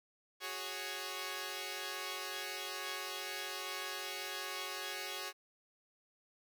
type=chord; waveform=5% pulse; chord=F# suspended second; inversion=none; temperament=equal; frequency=370 / 415.3 / 554.4 Hz; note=F#4 / G#4 / C#5; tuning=0 / 0 / 0 cents; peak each=-33 dBFS; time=0.4-5.33 s; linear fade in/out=50 ms; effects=none